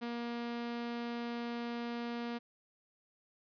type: tone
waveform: sawtooth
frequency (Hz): 236.8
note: A#3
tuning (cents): +27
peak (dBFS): -33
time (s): 0.01-2.39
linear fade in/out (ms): 20
effects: resampled to 11025 Hz